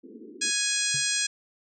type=band-pass noise; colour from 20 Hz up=pink; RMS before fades=-45 dBFS; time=0.03-0.51 s; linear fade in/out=10 ms; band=210 to 450 Hz; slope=96 dB/octave
type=harmonic tone; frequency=830.6 Hz; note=G#5; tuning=in tune; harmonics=2 / 3 / 4 / 5 / 6 / 7 / 8 / 9 / 10; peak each=-33 / -33 / -33 / -33 / -33 / -33 / -33 / -33 / -33 dBFS; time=0.41-1.27 s; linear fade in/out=10 ms
type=tone with exponential decay; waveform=triangle; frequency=138.59 Hz; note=C#3; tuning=in tune; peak=-30 dBFS; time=0.94-1.09 s; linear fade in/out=5 ms; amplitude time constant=31 ms
effects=none